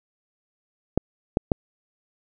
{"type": "clicks", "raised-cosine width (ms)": 2, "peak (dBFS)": -5, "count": 3, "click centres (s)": [0.976, 1.371, 1.518], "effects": []}